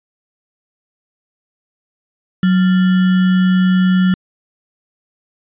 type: tone with sample-and-hold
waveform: sine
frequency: 185 Hz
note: F#3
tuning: in tune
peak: -9 dBFS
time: 2.43-4.14 s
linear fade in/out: 2 ms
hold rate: 1575 Hz
effects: resampled to 8000 Hz